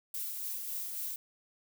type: noise with tremolo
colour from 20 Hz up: violet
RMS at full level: -37 dBFS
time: 0.14-1.16 s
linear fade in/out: 2 ms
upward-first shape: sine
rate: 3.6 Hz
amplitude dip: 30%
effects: none